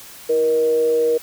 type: tone with frequency modulation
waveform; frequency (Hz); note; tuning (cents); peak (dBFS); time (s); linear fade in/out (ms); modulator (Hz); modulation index
sine; 473.6; A#4; +27; -14; 0.29-1.18; 10; 151; 0.29
effects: white hiss -40 dBFS RMS until 1.22 s